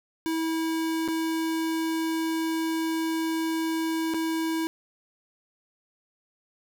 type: tone with dropouts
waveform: square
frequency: 324.1 Hz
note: E4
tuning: 29 cents flat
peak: -26 dBFS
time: 0.26-4.67 s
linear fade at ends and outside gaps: 0 ms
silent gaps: 1.078-1.085 / 4.138-4.144 s
effects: 10-bit